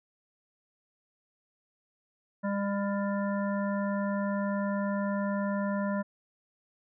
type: harmonic tone with a mistuned harmonic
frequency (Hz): 200.6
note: G3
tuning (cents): +40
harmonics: 1 / 3 / 5 / 7 / 9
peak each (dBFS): -29 / -34 / -38 / -42 / -43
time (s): 2.43-6.03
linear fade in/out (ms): 20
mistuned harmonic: 9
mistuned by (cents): -40
effects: none